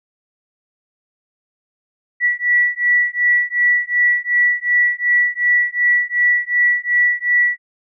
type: beating tone pair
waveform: sine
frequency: 1948 / 1950.7 Hz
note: B6 / B6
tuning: -24 / -22 cents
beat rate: 2.7 Hz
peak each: -16 dBFS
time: 2.2-7.58 s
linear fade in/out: 50 ms
effects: none